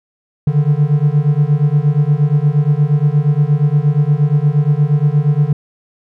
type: beating tone pair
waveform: triangle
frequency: 143 / 151.5 Hz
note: D3 / D#3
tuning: -46 / -46 cents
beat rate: 8.5 Hz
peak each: -11 dBFS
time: 0.47-5.53 s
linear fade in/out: 5 ms
effects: none